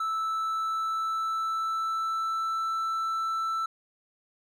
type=tone with pitch glide; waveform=triangle; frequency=1315 to 1327.2 Hz; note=E6 to E6; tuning=-5 to +11 cents; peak=-25 dBFS; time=0-3.66 s; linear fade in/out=5 ms; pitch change=+16 cents; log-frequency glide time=0.3-2.7 s; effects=none